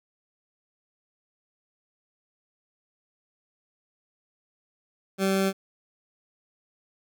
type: tone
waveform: 20% pulse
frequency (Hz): 193.1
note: G3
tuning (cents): -26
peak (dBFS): -17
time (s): 5.18-5.53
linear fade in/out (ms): 50
effects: none